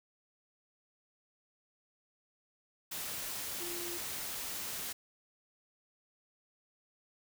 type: tone in noise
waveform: sine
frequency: 347.6 Hz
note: F4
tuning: 8 cents flat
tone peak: -43 dBFS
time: 3.6-3.98 s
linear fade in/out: 10 ms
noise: white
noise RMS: -40 dBFS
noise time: 2.91-4.93 s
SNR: -6 dB
effects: none